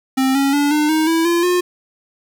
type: tone with pitch steps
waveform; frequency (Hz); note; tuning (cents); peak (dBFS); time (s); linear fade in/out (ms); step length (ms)
square; 264 / 275.7 / 287.9 / 300.6 / 314 / 327.9 / 342.4 / 357.5; C4 / C#4 / D4 / D4 / D#4 / E4 / F4 / F4; +16 / -9 / -34 / +40 / +16 / -9 / -34 / +41; -14; 0.17-1.61; 10; 180
effects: 8-bit